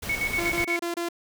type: noise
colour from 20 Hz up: pink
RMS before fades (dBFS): -34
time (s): 0.02-0.65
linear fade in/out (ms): 10
type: tone with tremolo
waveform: sine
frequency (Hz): 2217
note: C#7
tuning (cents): 0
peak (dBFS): -23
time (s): 0.09-0.77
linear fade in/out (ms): 5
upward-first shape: square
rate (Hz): 8.2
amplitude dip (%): 70
type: tone bursts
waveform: sawtooth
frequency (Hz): 342.7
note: F4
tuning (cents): -33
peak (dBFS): -23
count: 5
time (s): 0.38-1.088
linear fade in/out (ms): 5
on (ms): 120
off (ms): 27
effects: none